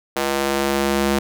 square tone with high-pass filter sweep, 69.3 Hz, C#2, in tune, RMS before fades -20 dBFS, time 0.16-1.19 s, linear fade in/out 5 ms, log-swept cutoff 460 to 220 Hz, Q 0.95, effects none

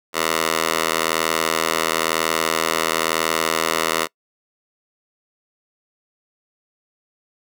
10% pulse tone with high-pass filter, 81 Hz, E2, 30 cents flat, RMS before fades -21 dBFS, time 0.13-4.08 s, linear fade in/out 50 ms, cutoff 690 Hz, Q 0.7, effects noise-tail reverb RT60 0.1 s tail -24 dB re dry

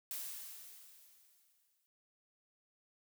blue noise with exponential decay, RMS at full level -41 dBFS, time 0.11-1.86 s, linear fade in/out 0 ms, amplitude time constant 380 ms, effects none

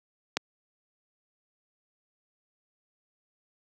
click, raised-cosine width 0.2 ms, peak -8 dBFS, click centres 0.37 s, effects high-pass 200 Hz 12 dB/octave

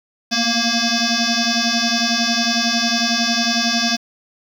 sine tone with frequency modulation, 2563 Hz, E7, 49 cents flat, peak -15 dBFS, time 0.31-3.97 s, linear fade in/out 20 ms, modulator 465 Hz, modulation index 6.7, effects 7-bit

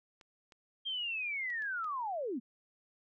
clicks, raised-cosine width 0.2 ms, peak -39 dBFS, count 5, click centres 0.212 / 0.522 / 1.502 / 1.622 / 1.844 s
sine linear sweep, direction down, 3218 to 207.7 Hz, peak -34 dBFS, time 0.85-2.4 s, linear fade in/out 20 ms
effects none

